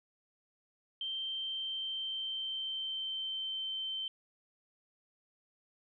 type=tone with pitch glide; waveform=sine; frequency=3136 to 3102 Hz; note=G7 to G7; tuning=0 to -19 cents; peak=-35 dBFS; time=1.01-4.08 s; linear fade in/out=2 ms; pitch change=-19 cents; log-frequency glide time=1.18-3.62 s; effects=none